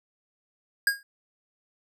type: tone with exponential decay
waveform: square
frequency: 1629 Hz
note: G#6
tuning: 34 cents flat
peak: -17 dBFS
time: 0.87-1.03 s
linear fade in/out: 2 ms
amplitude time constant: 33 ms
effects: none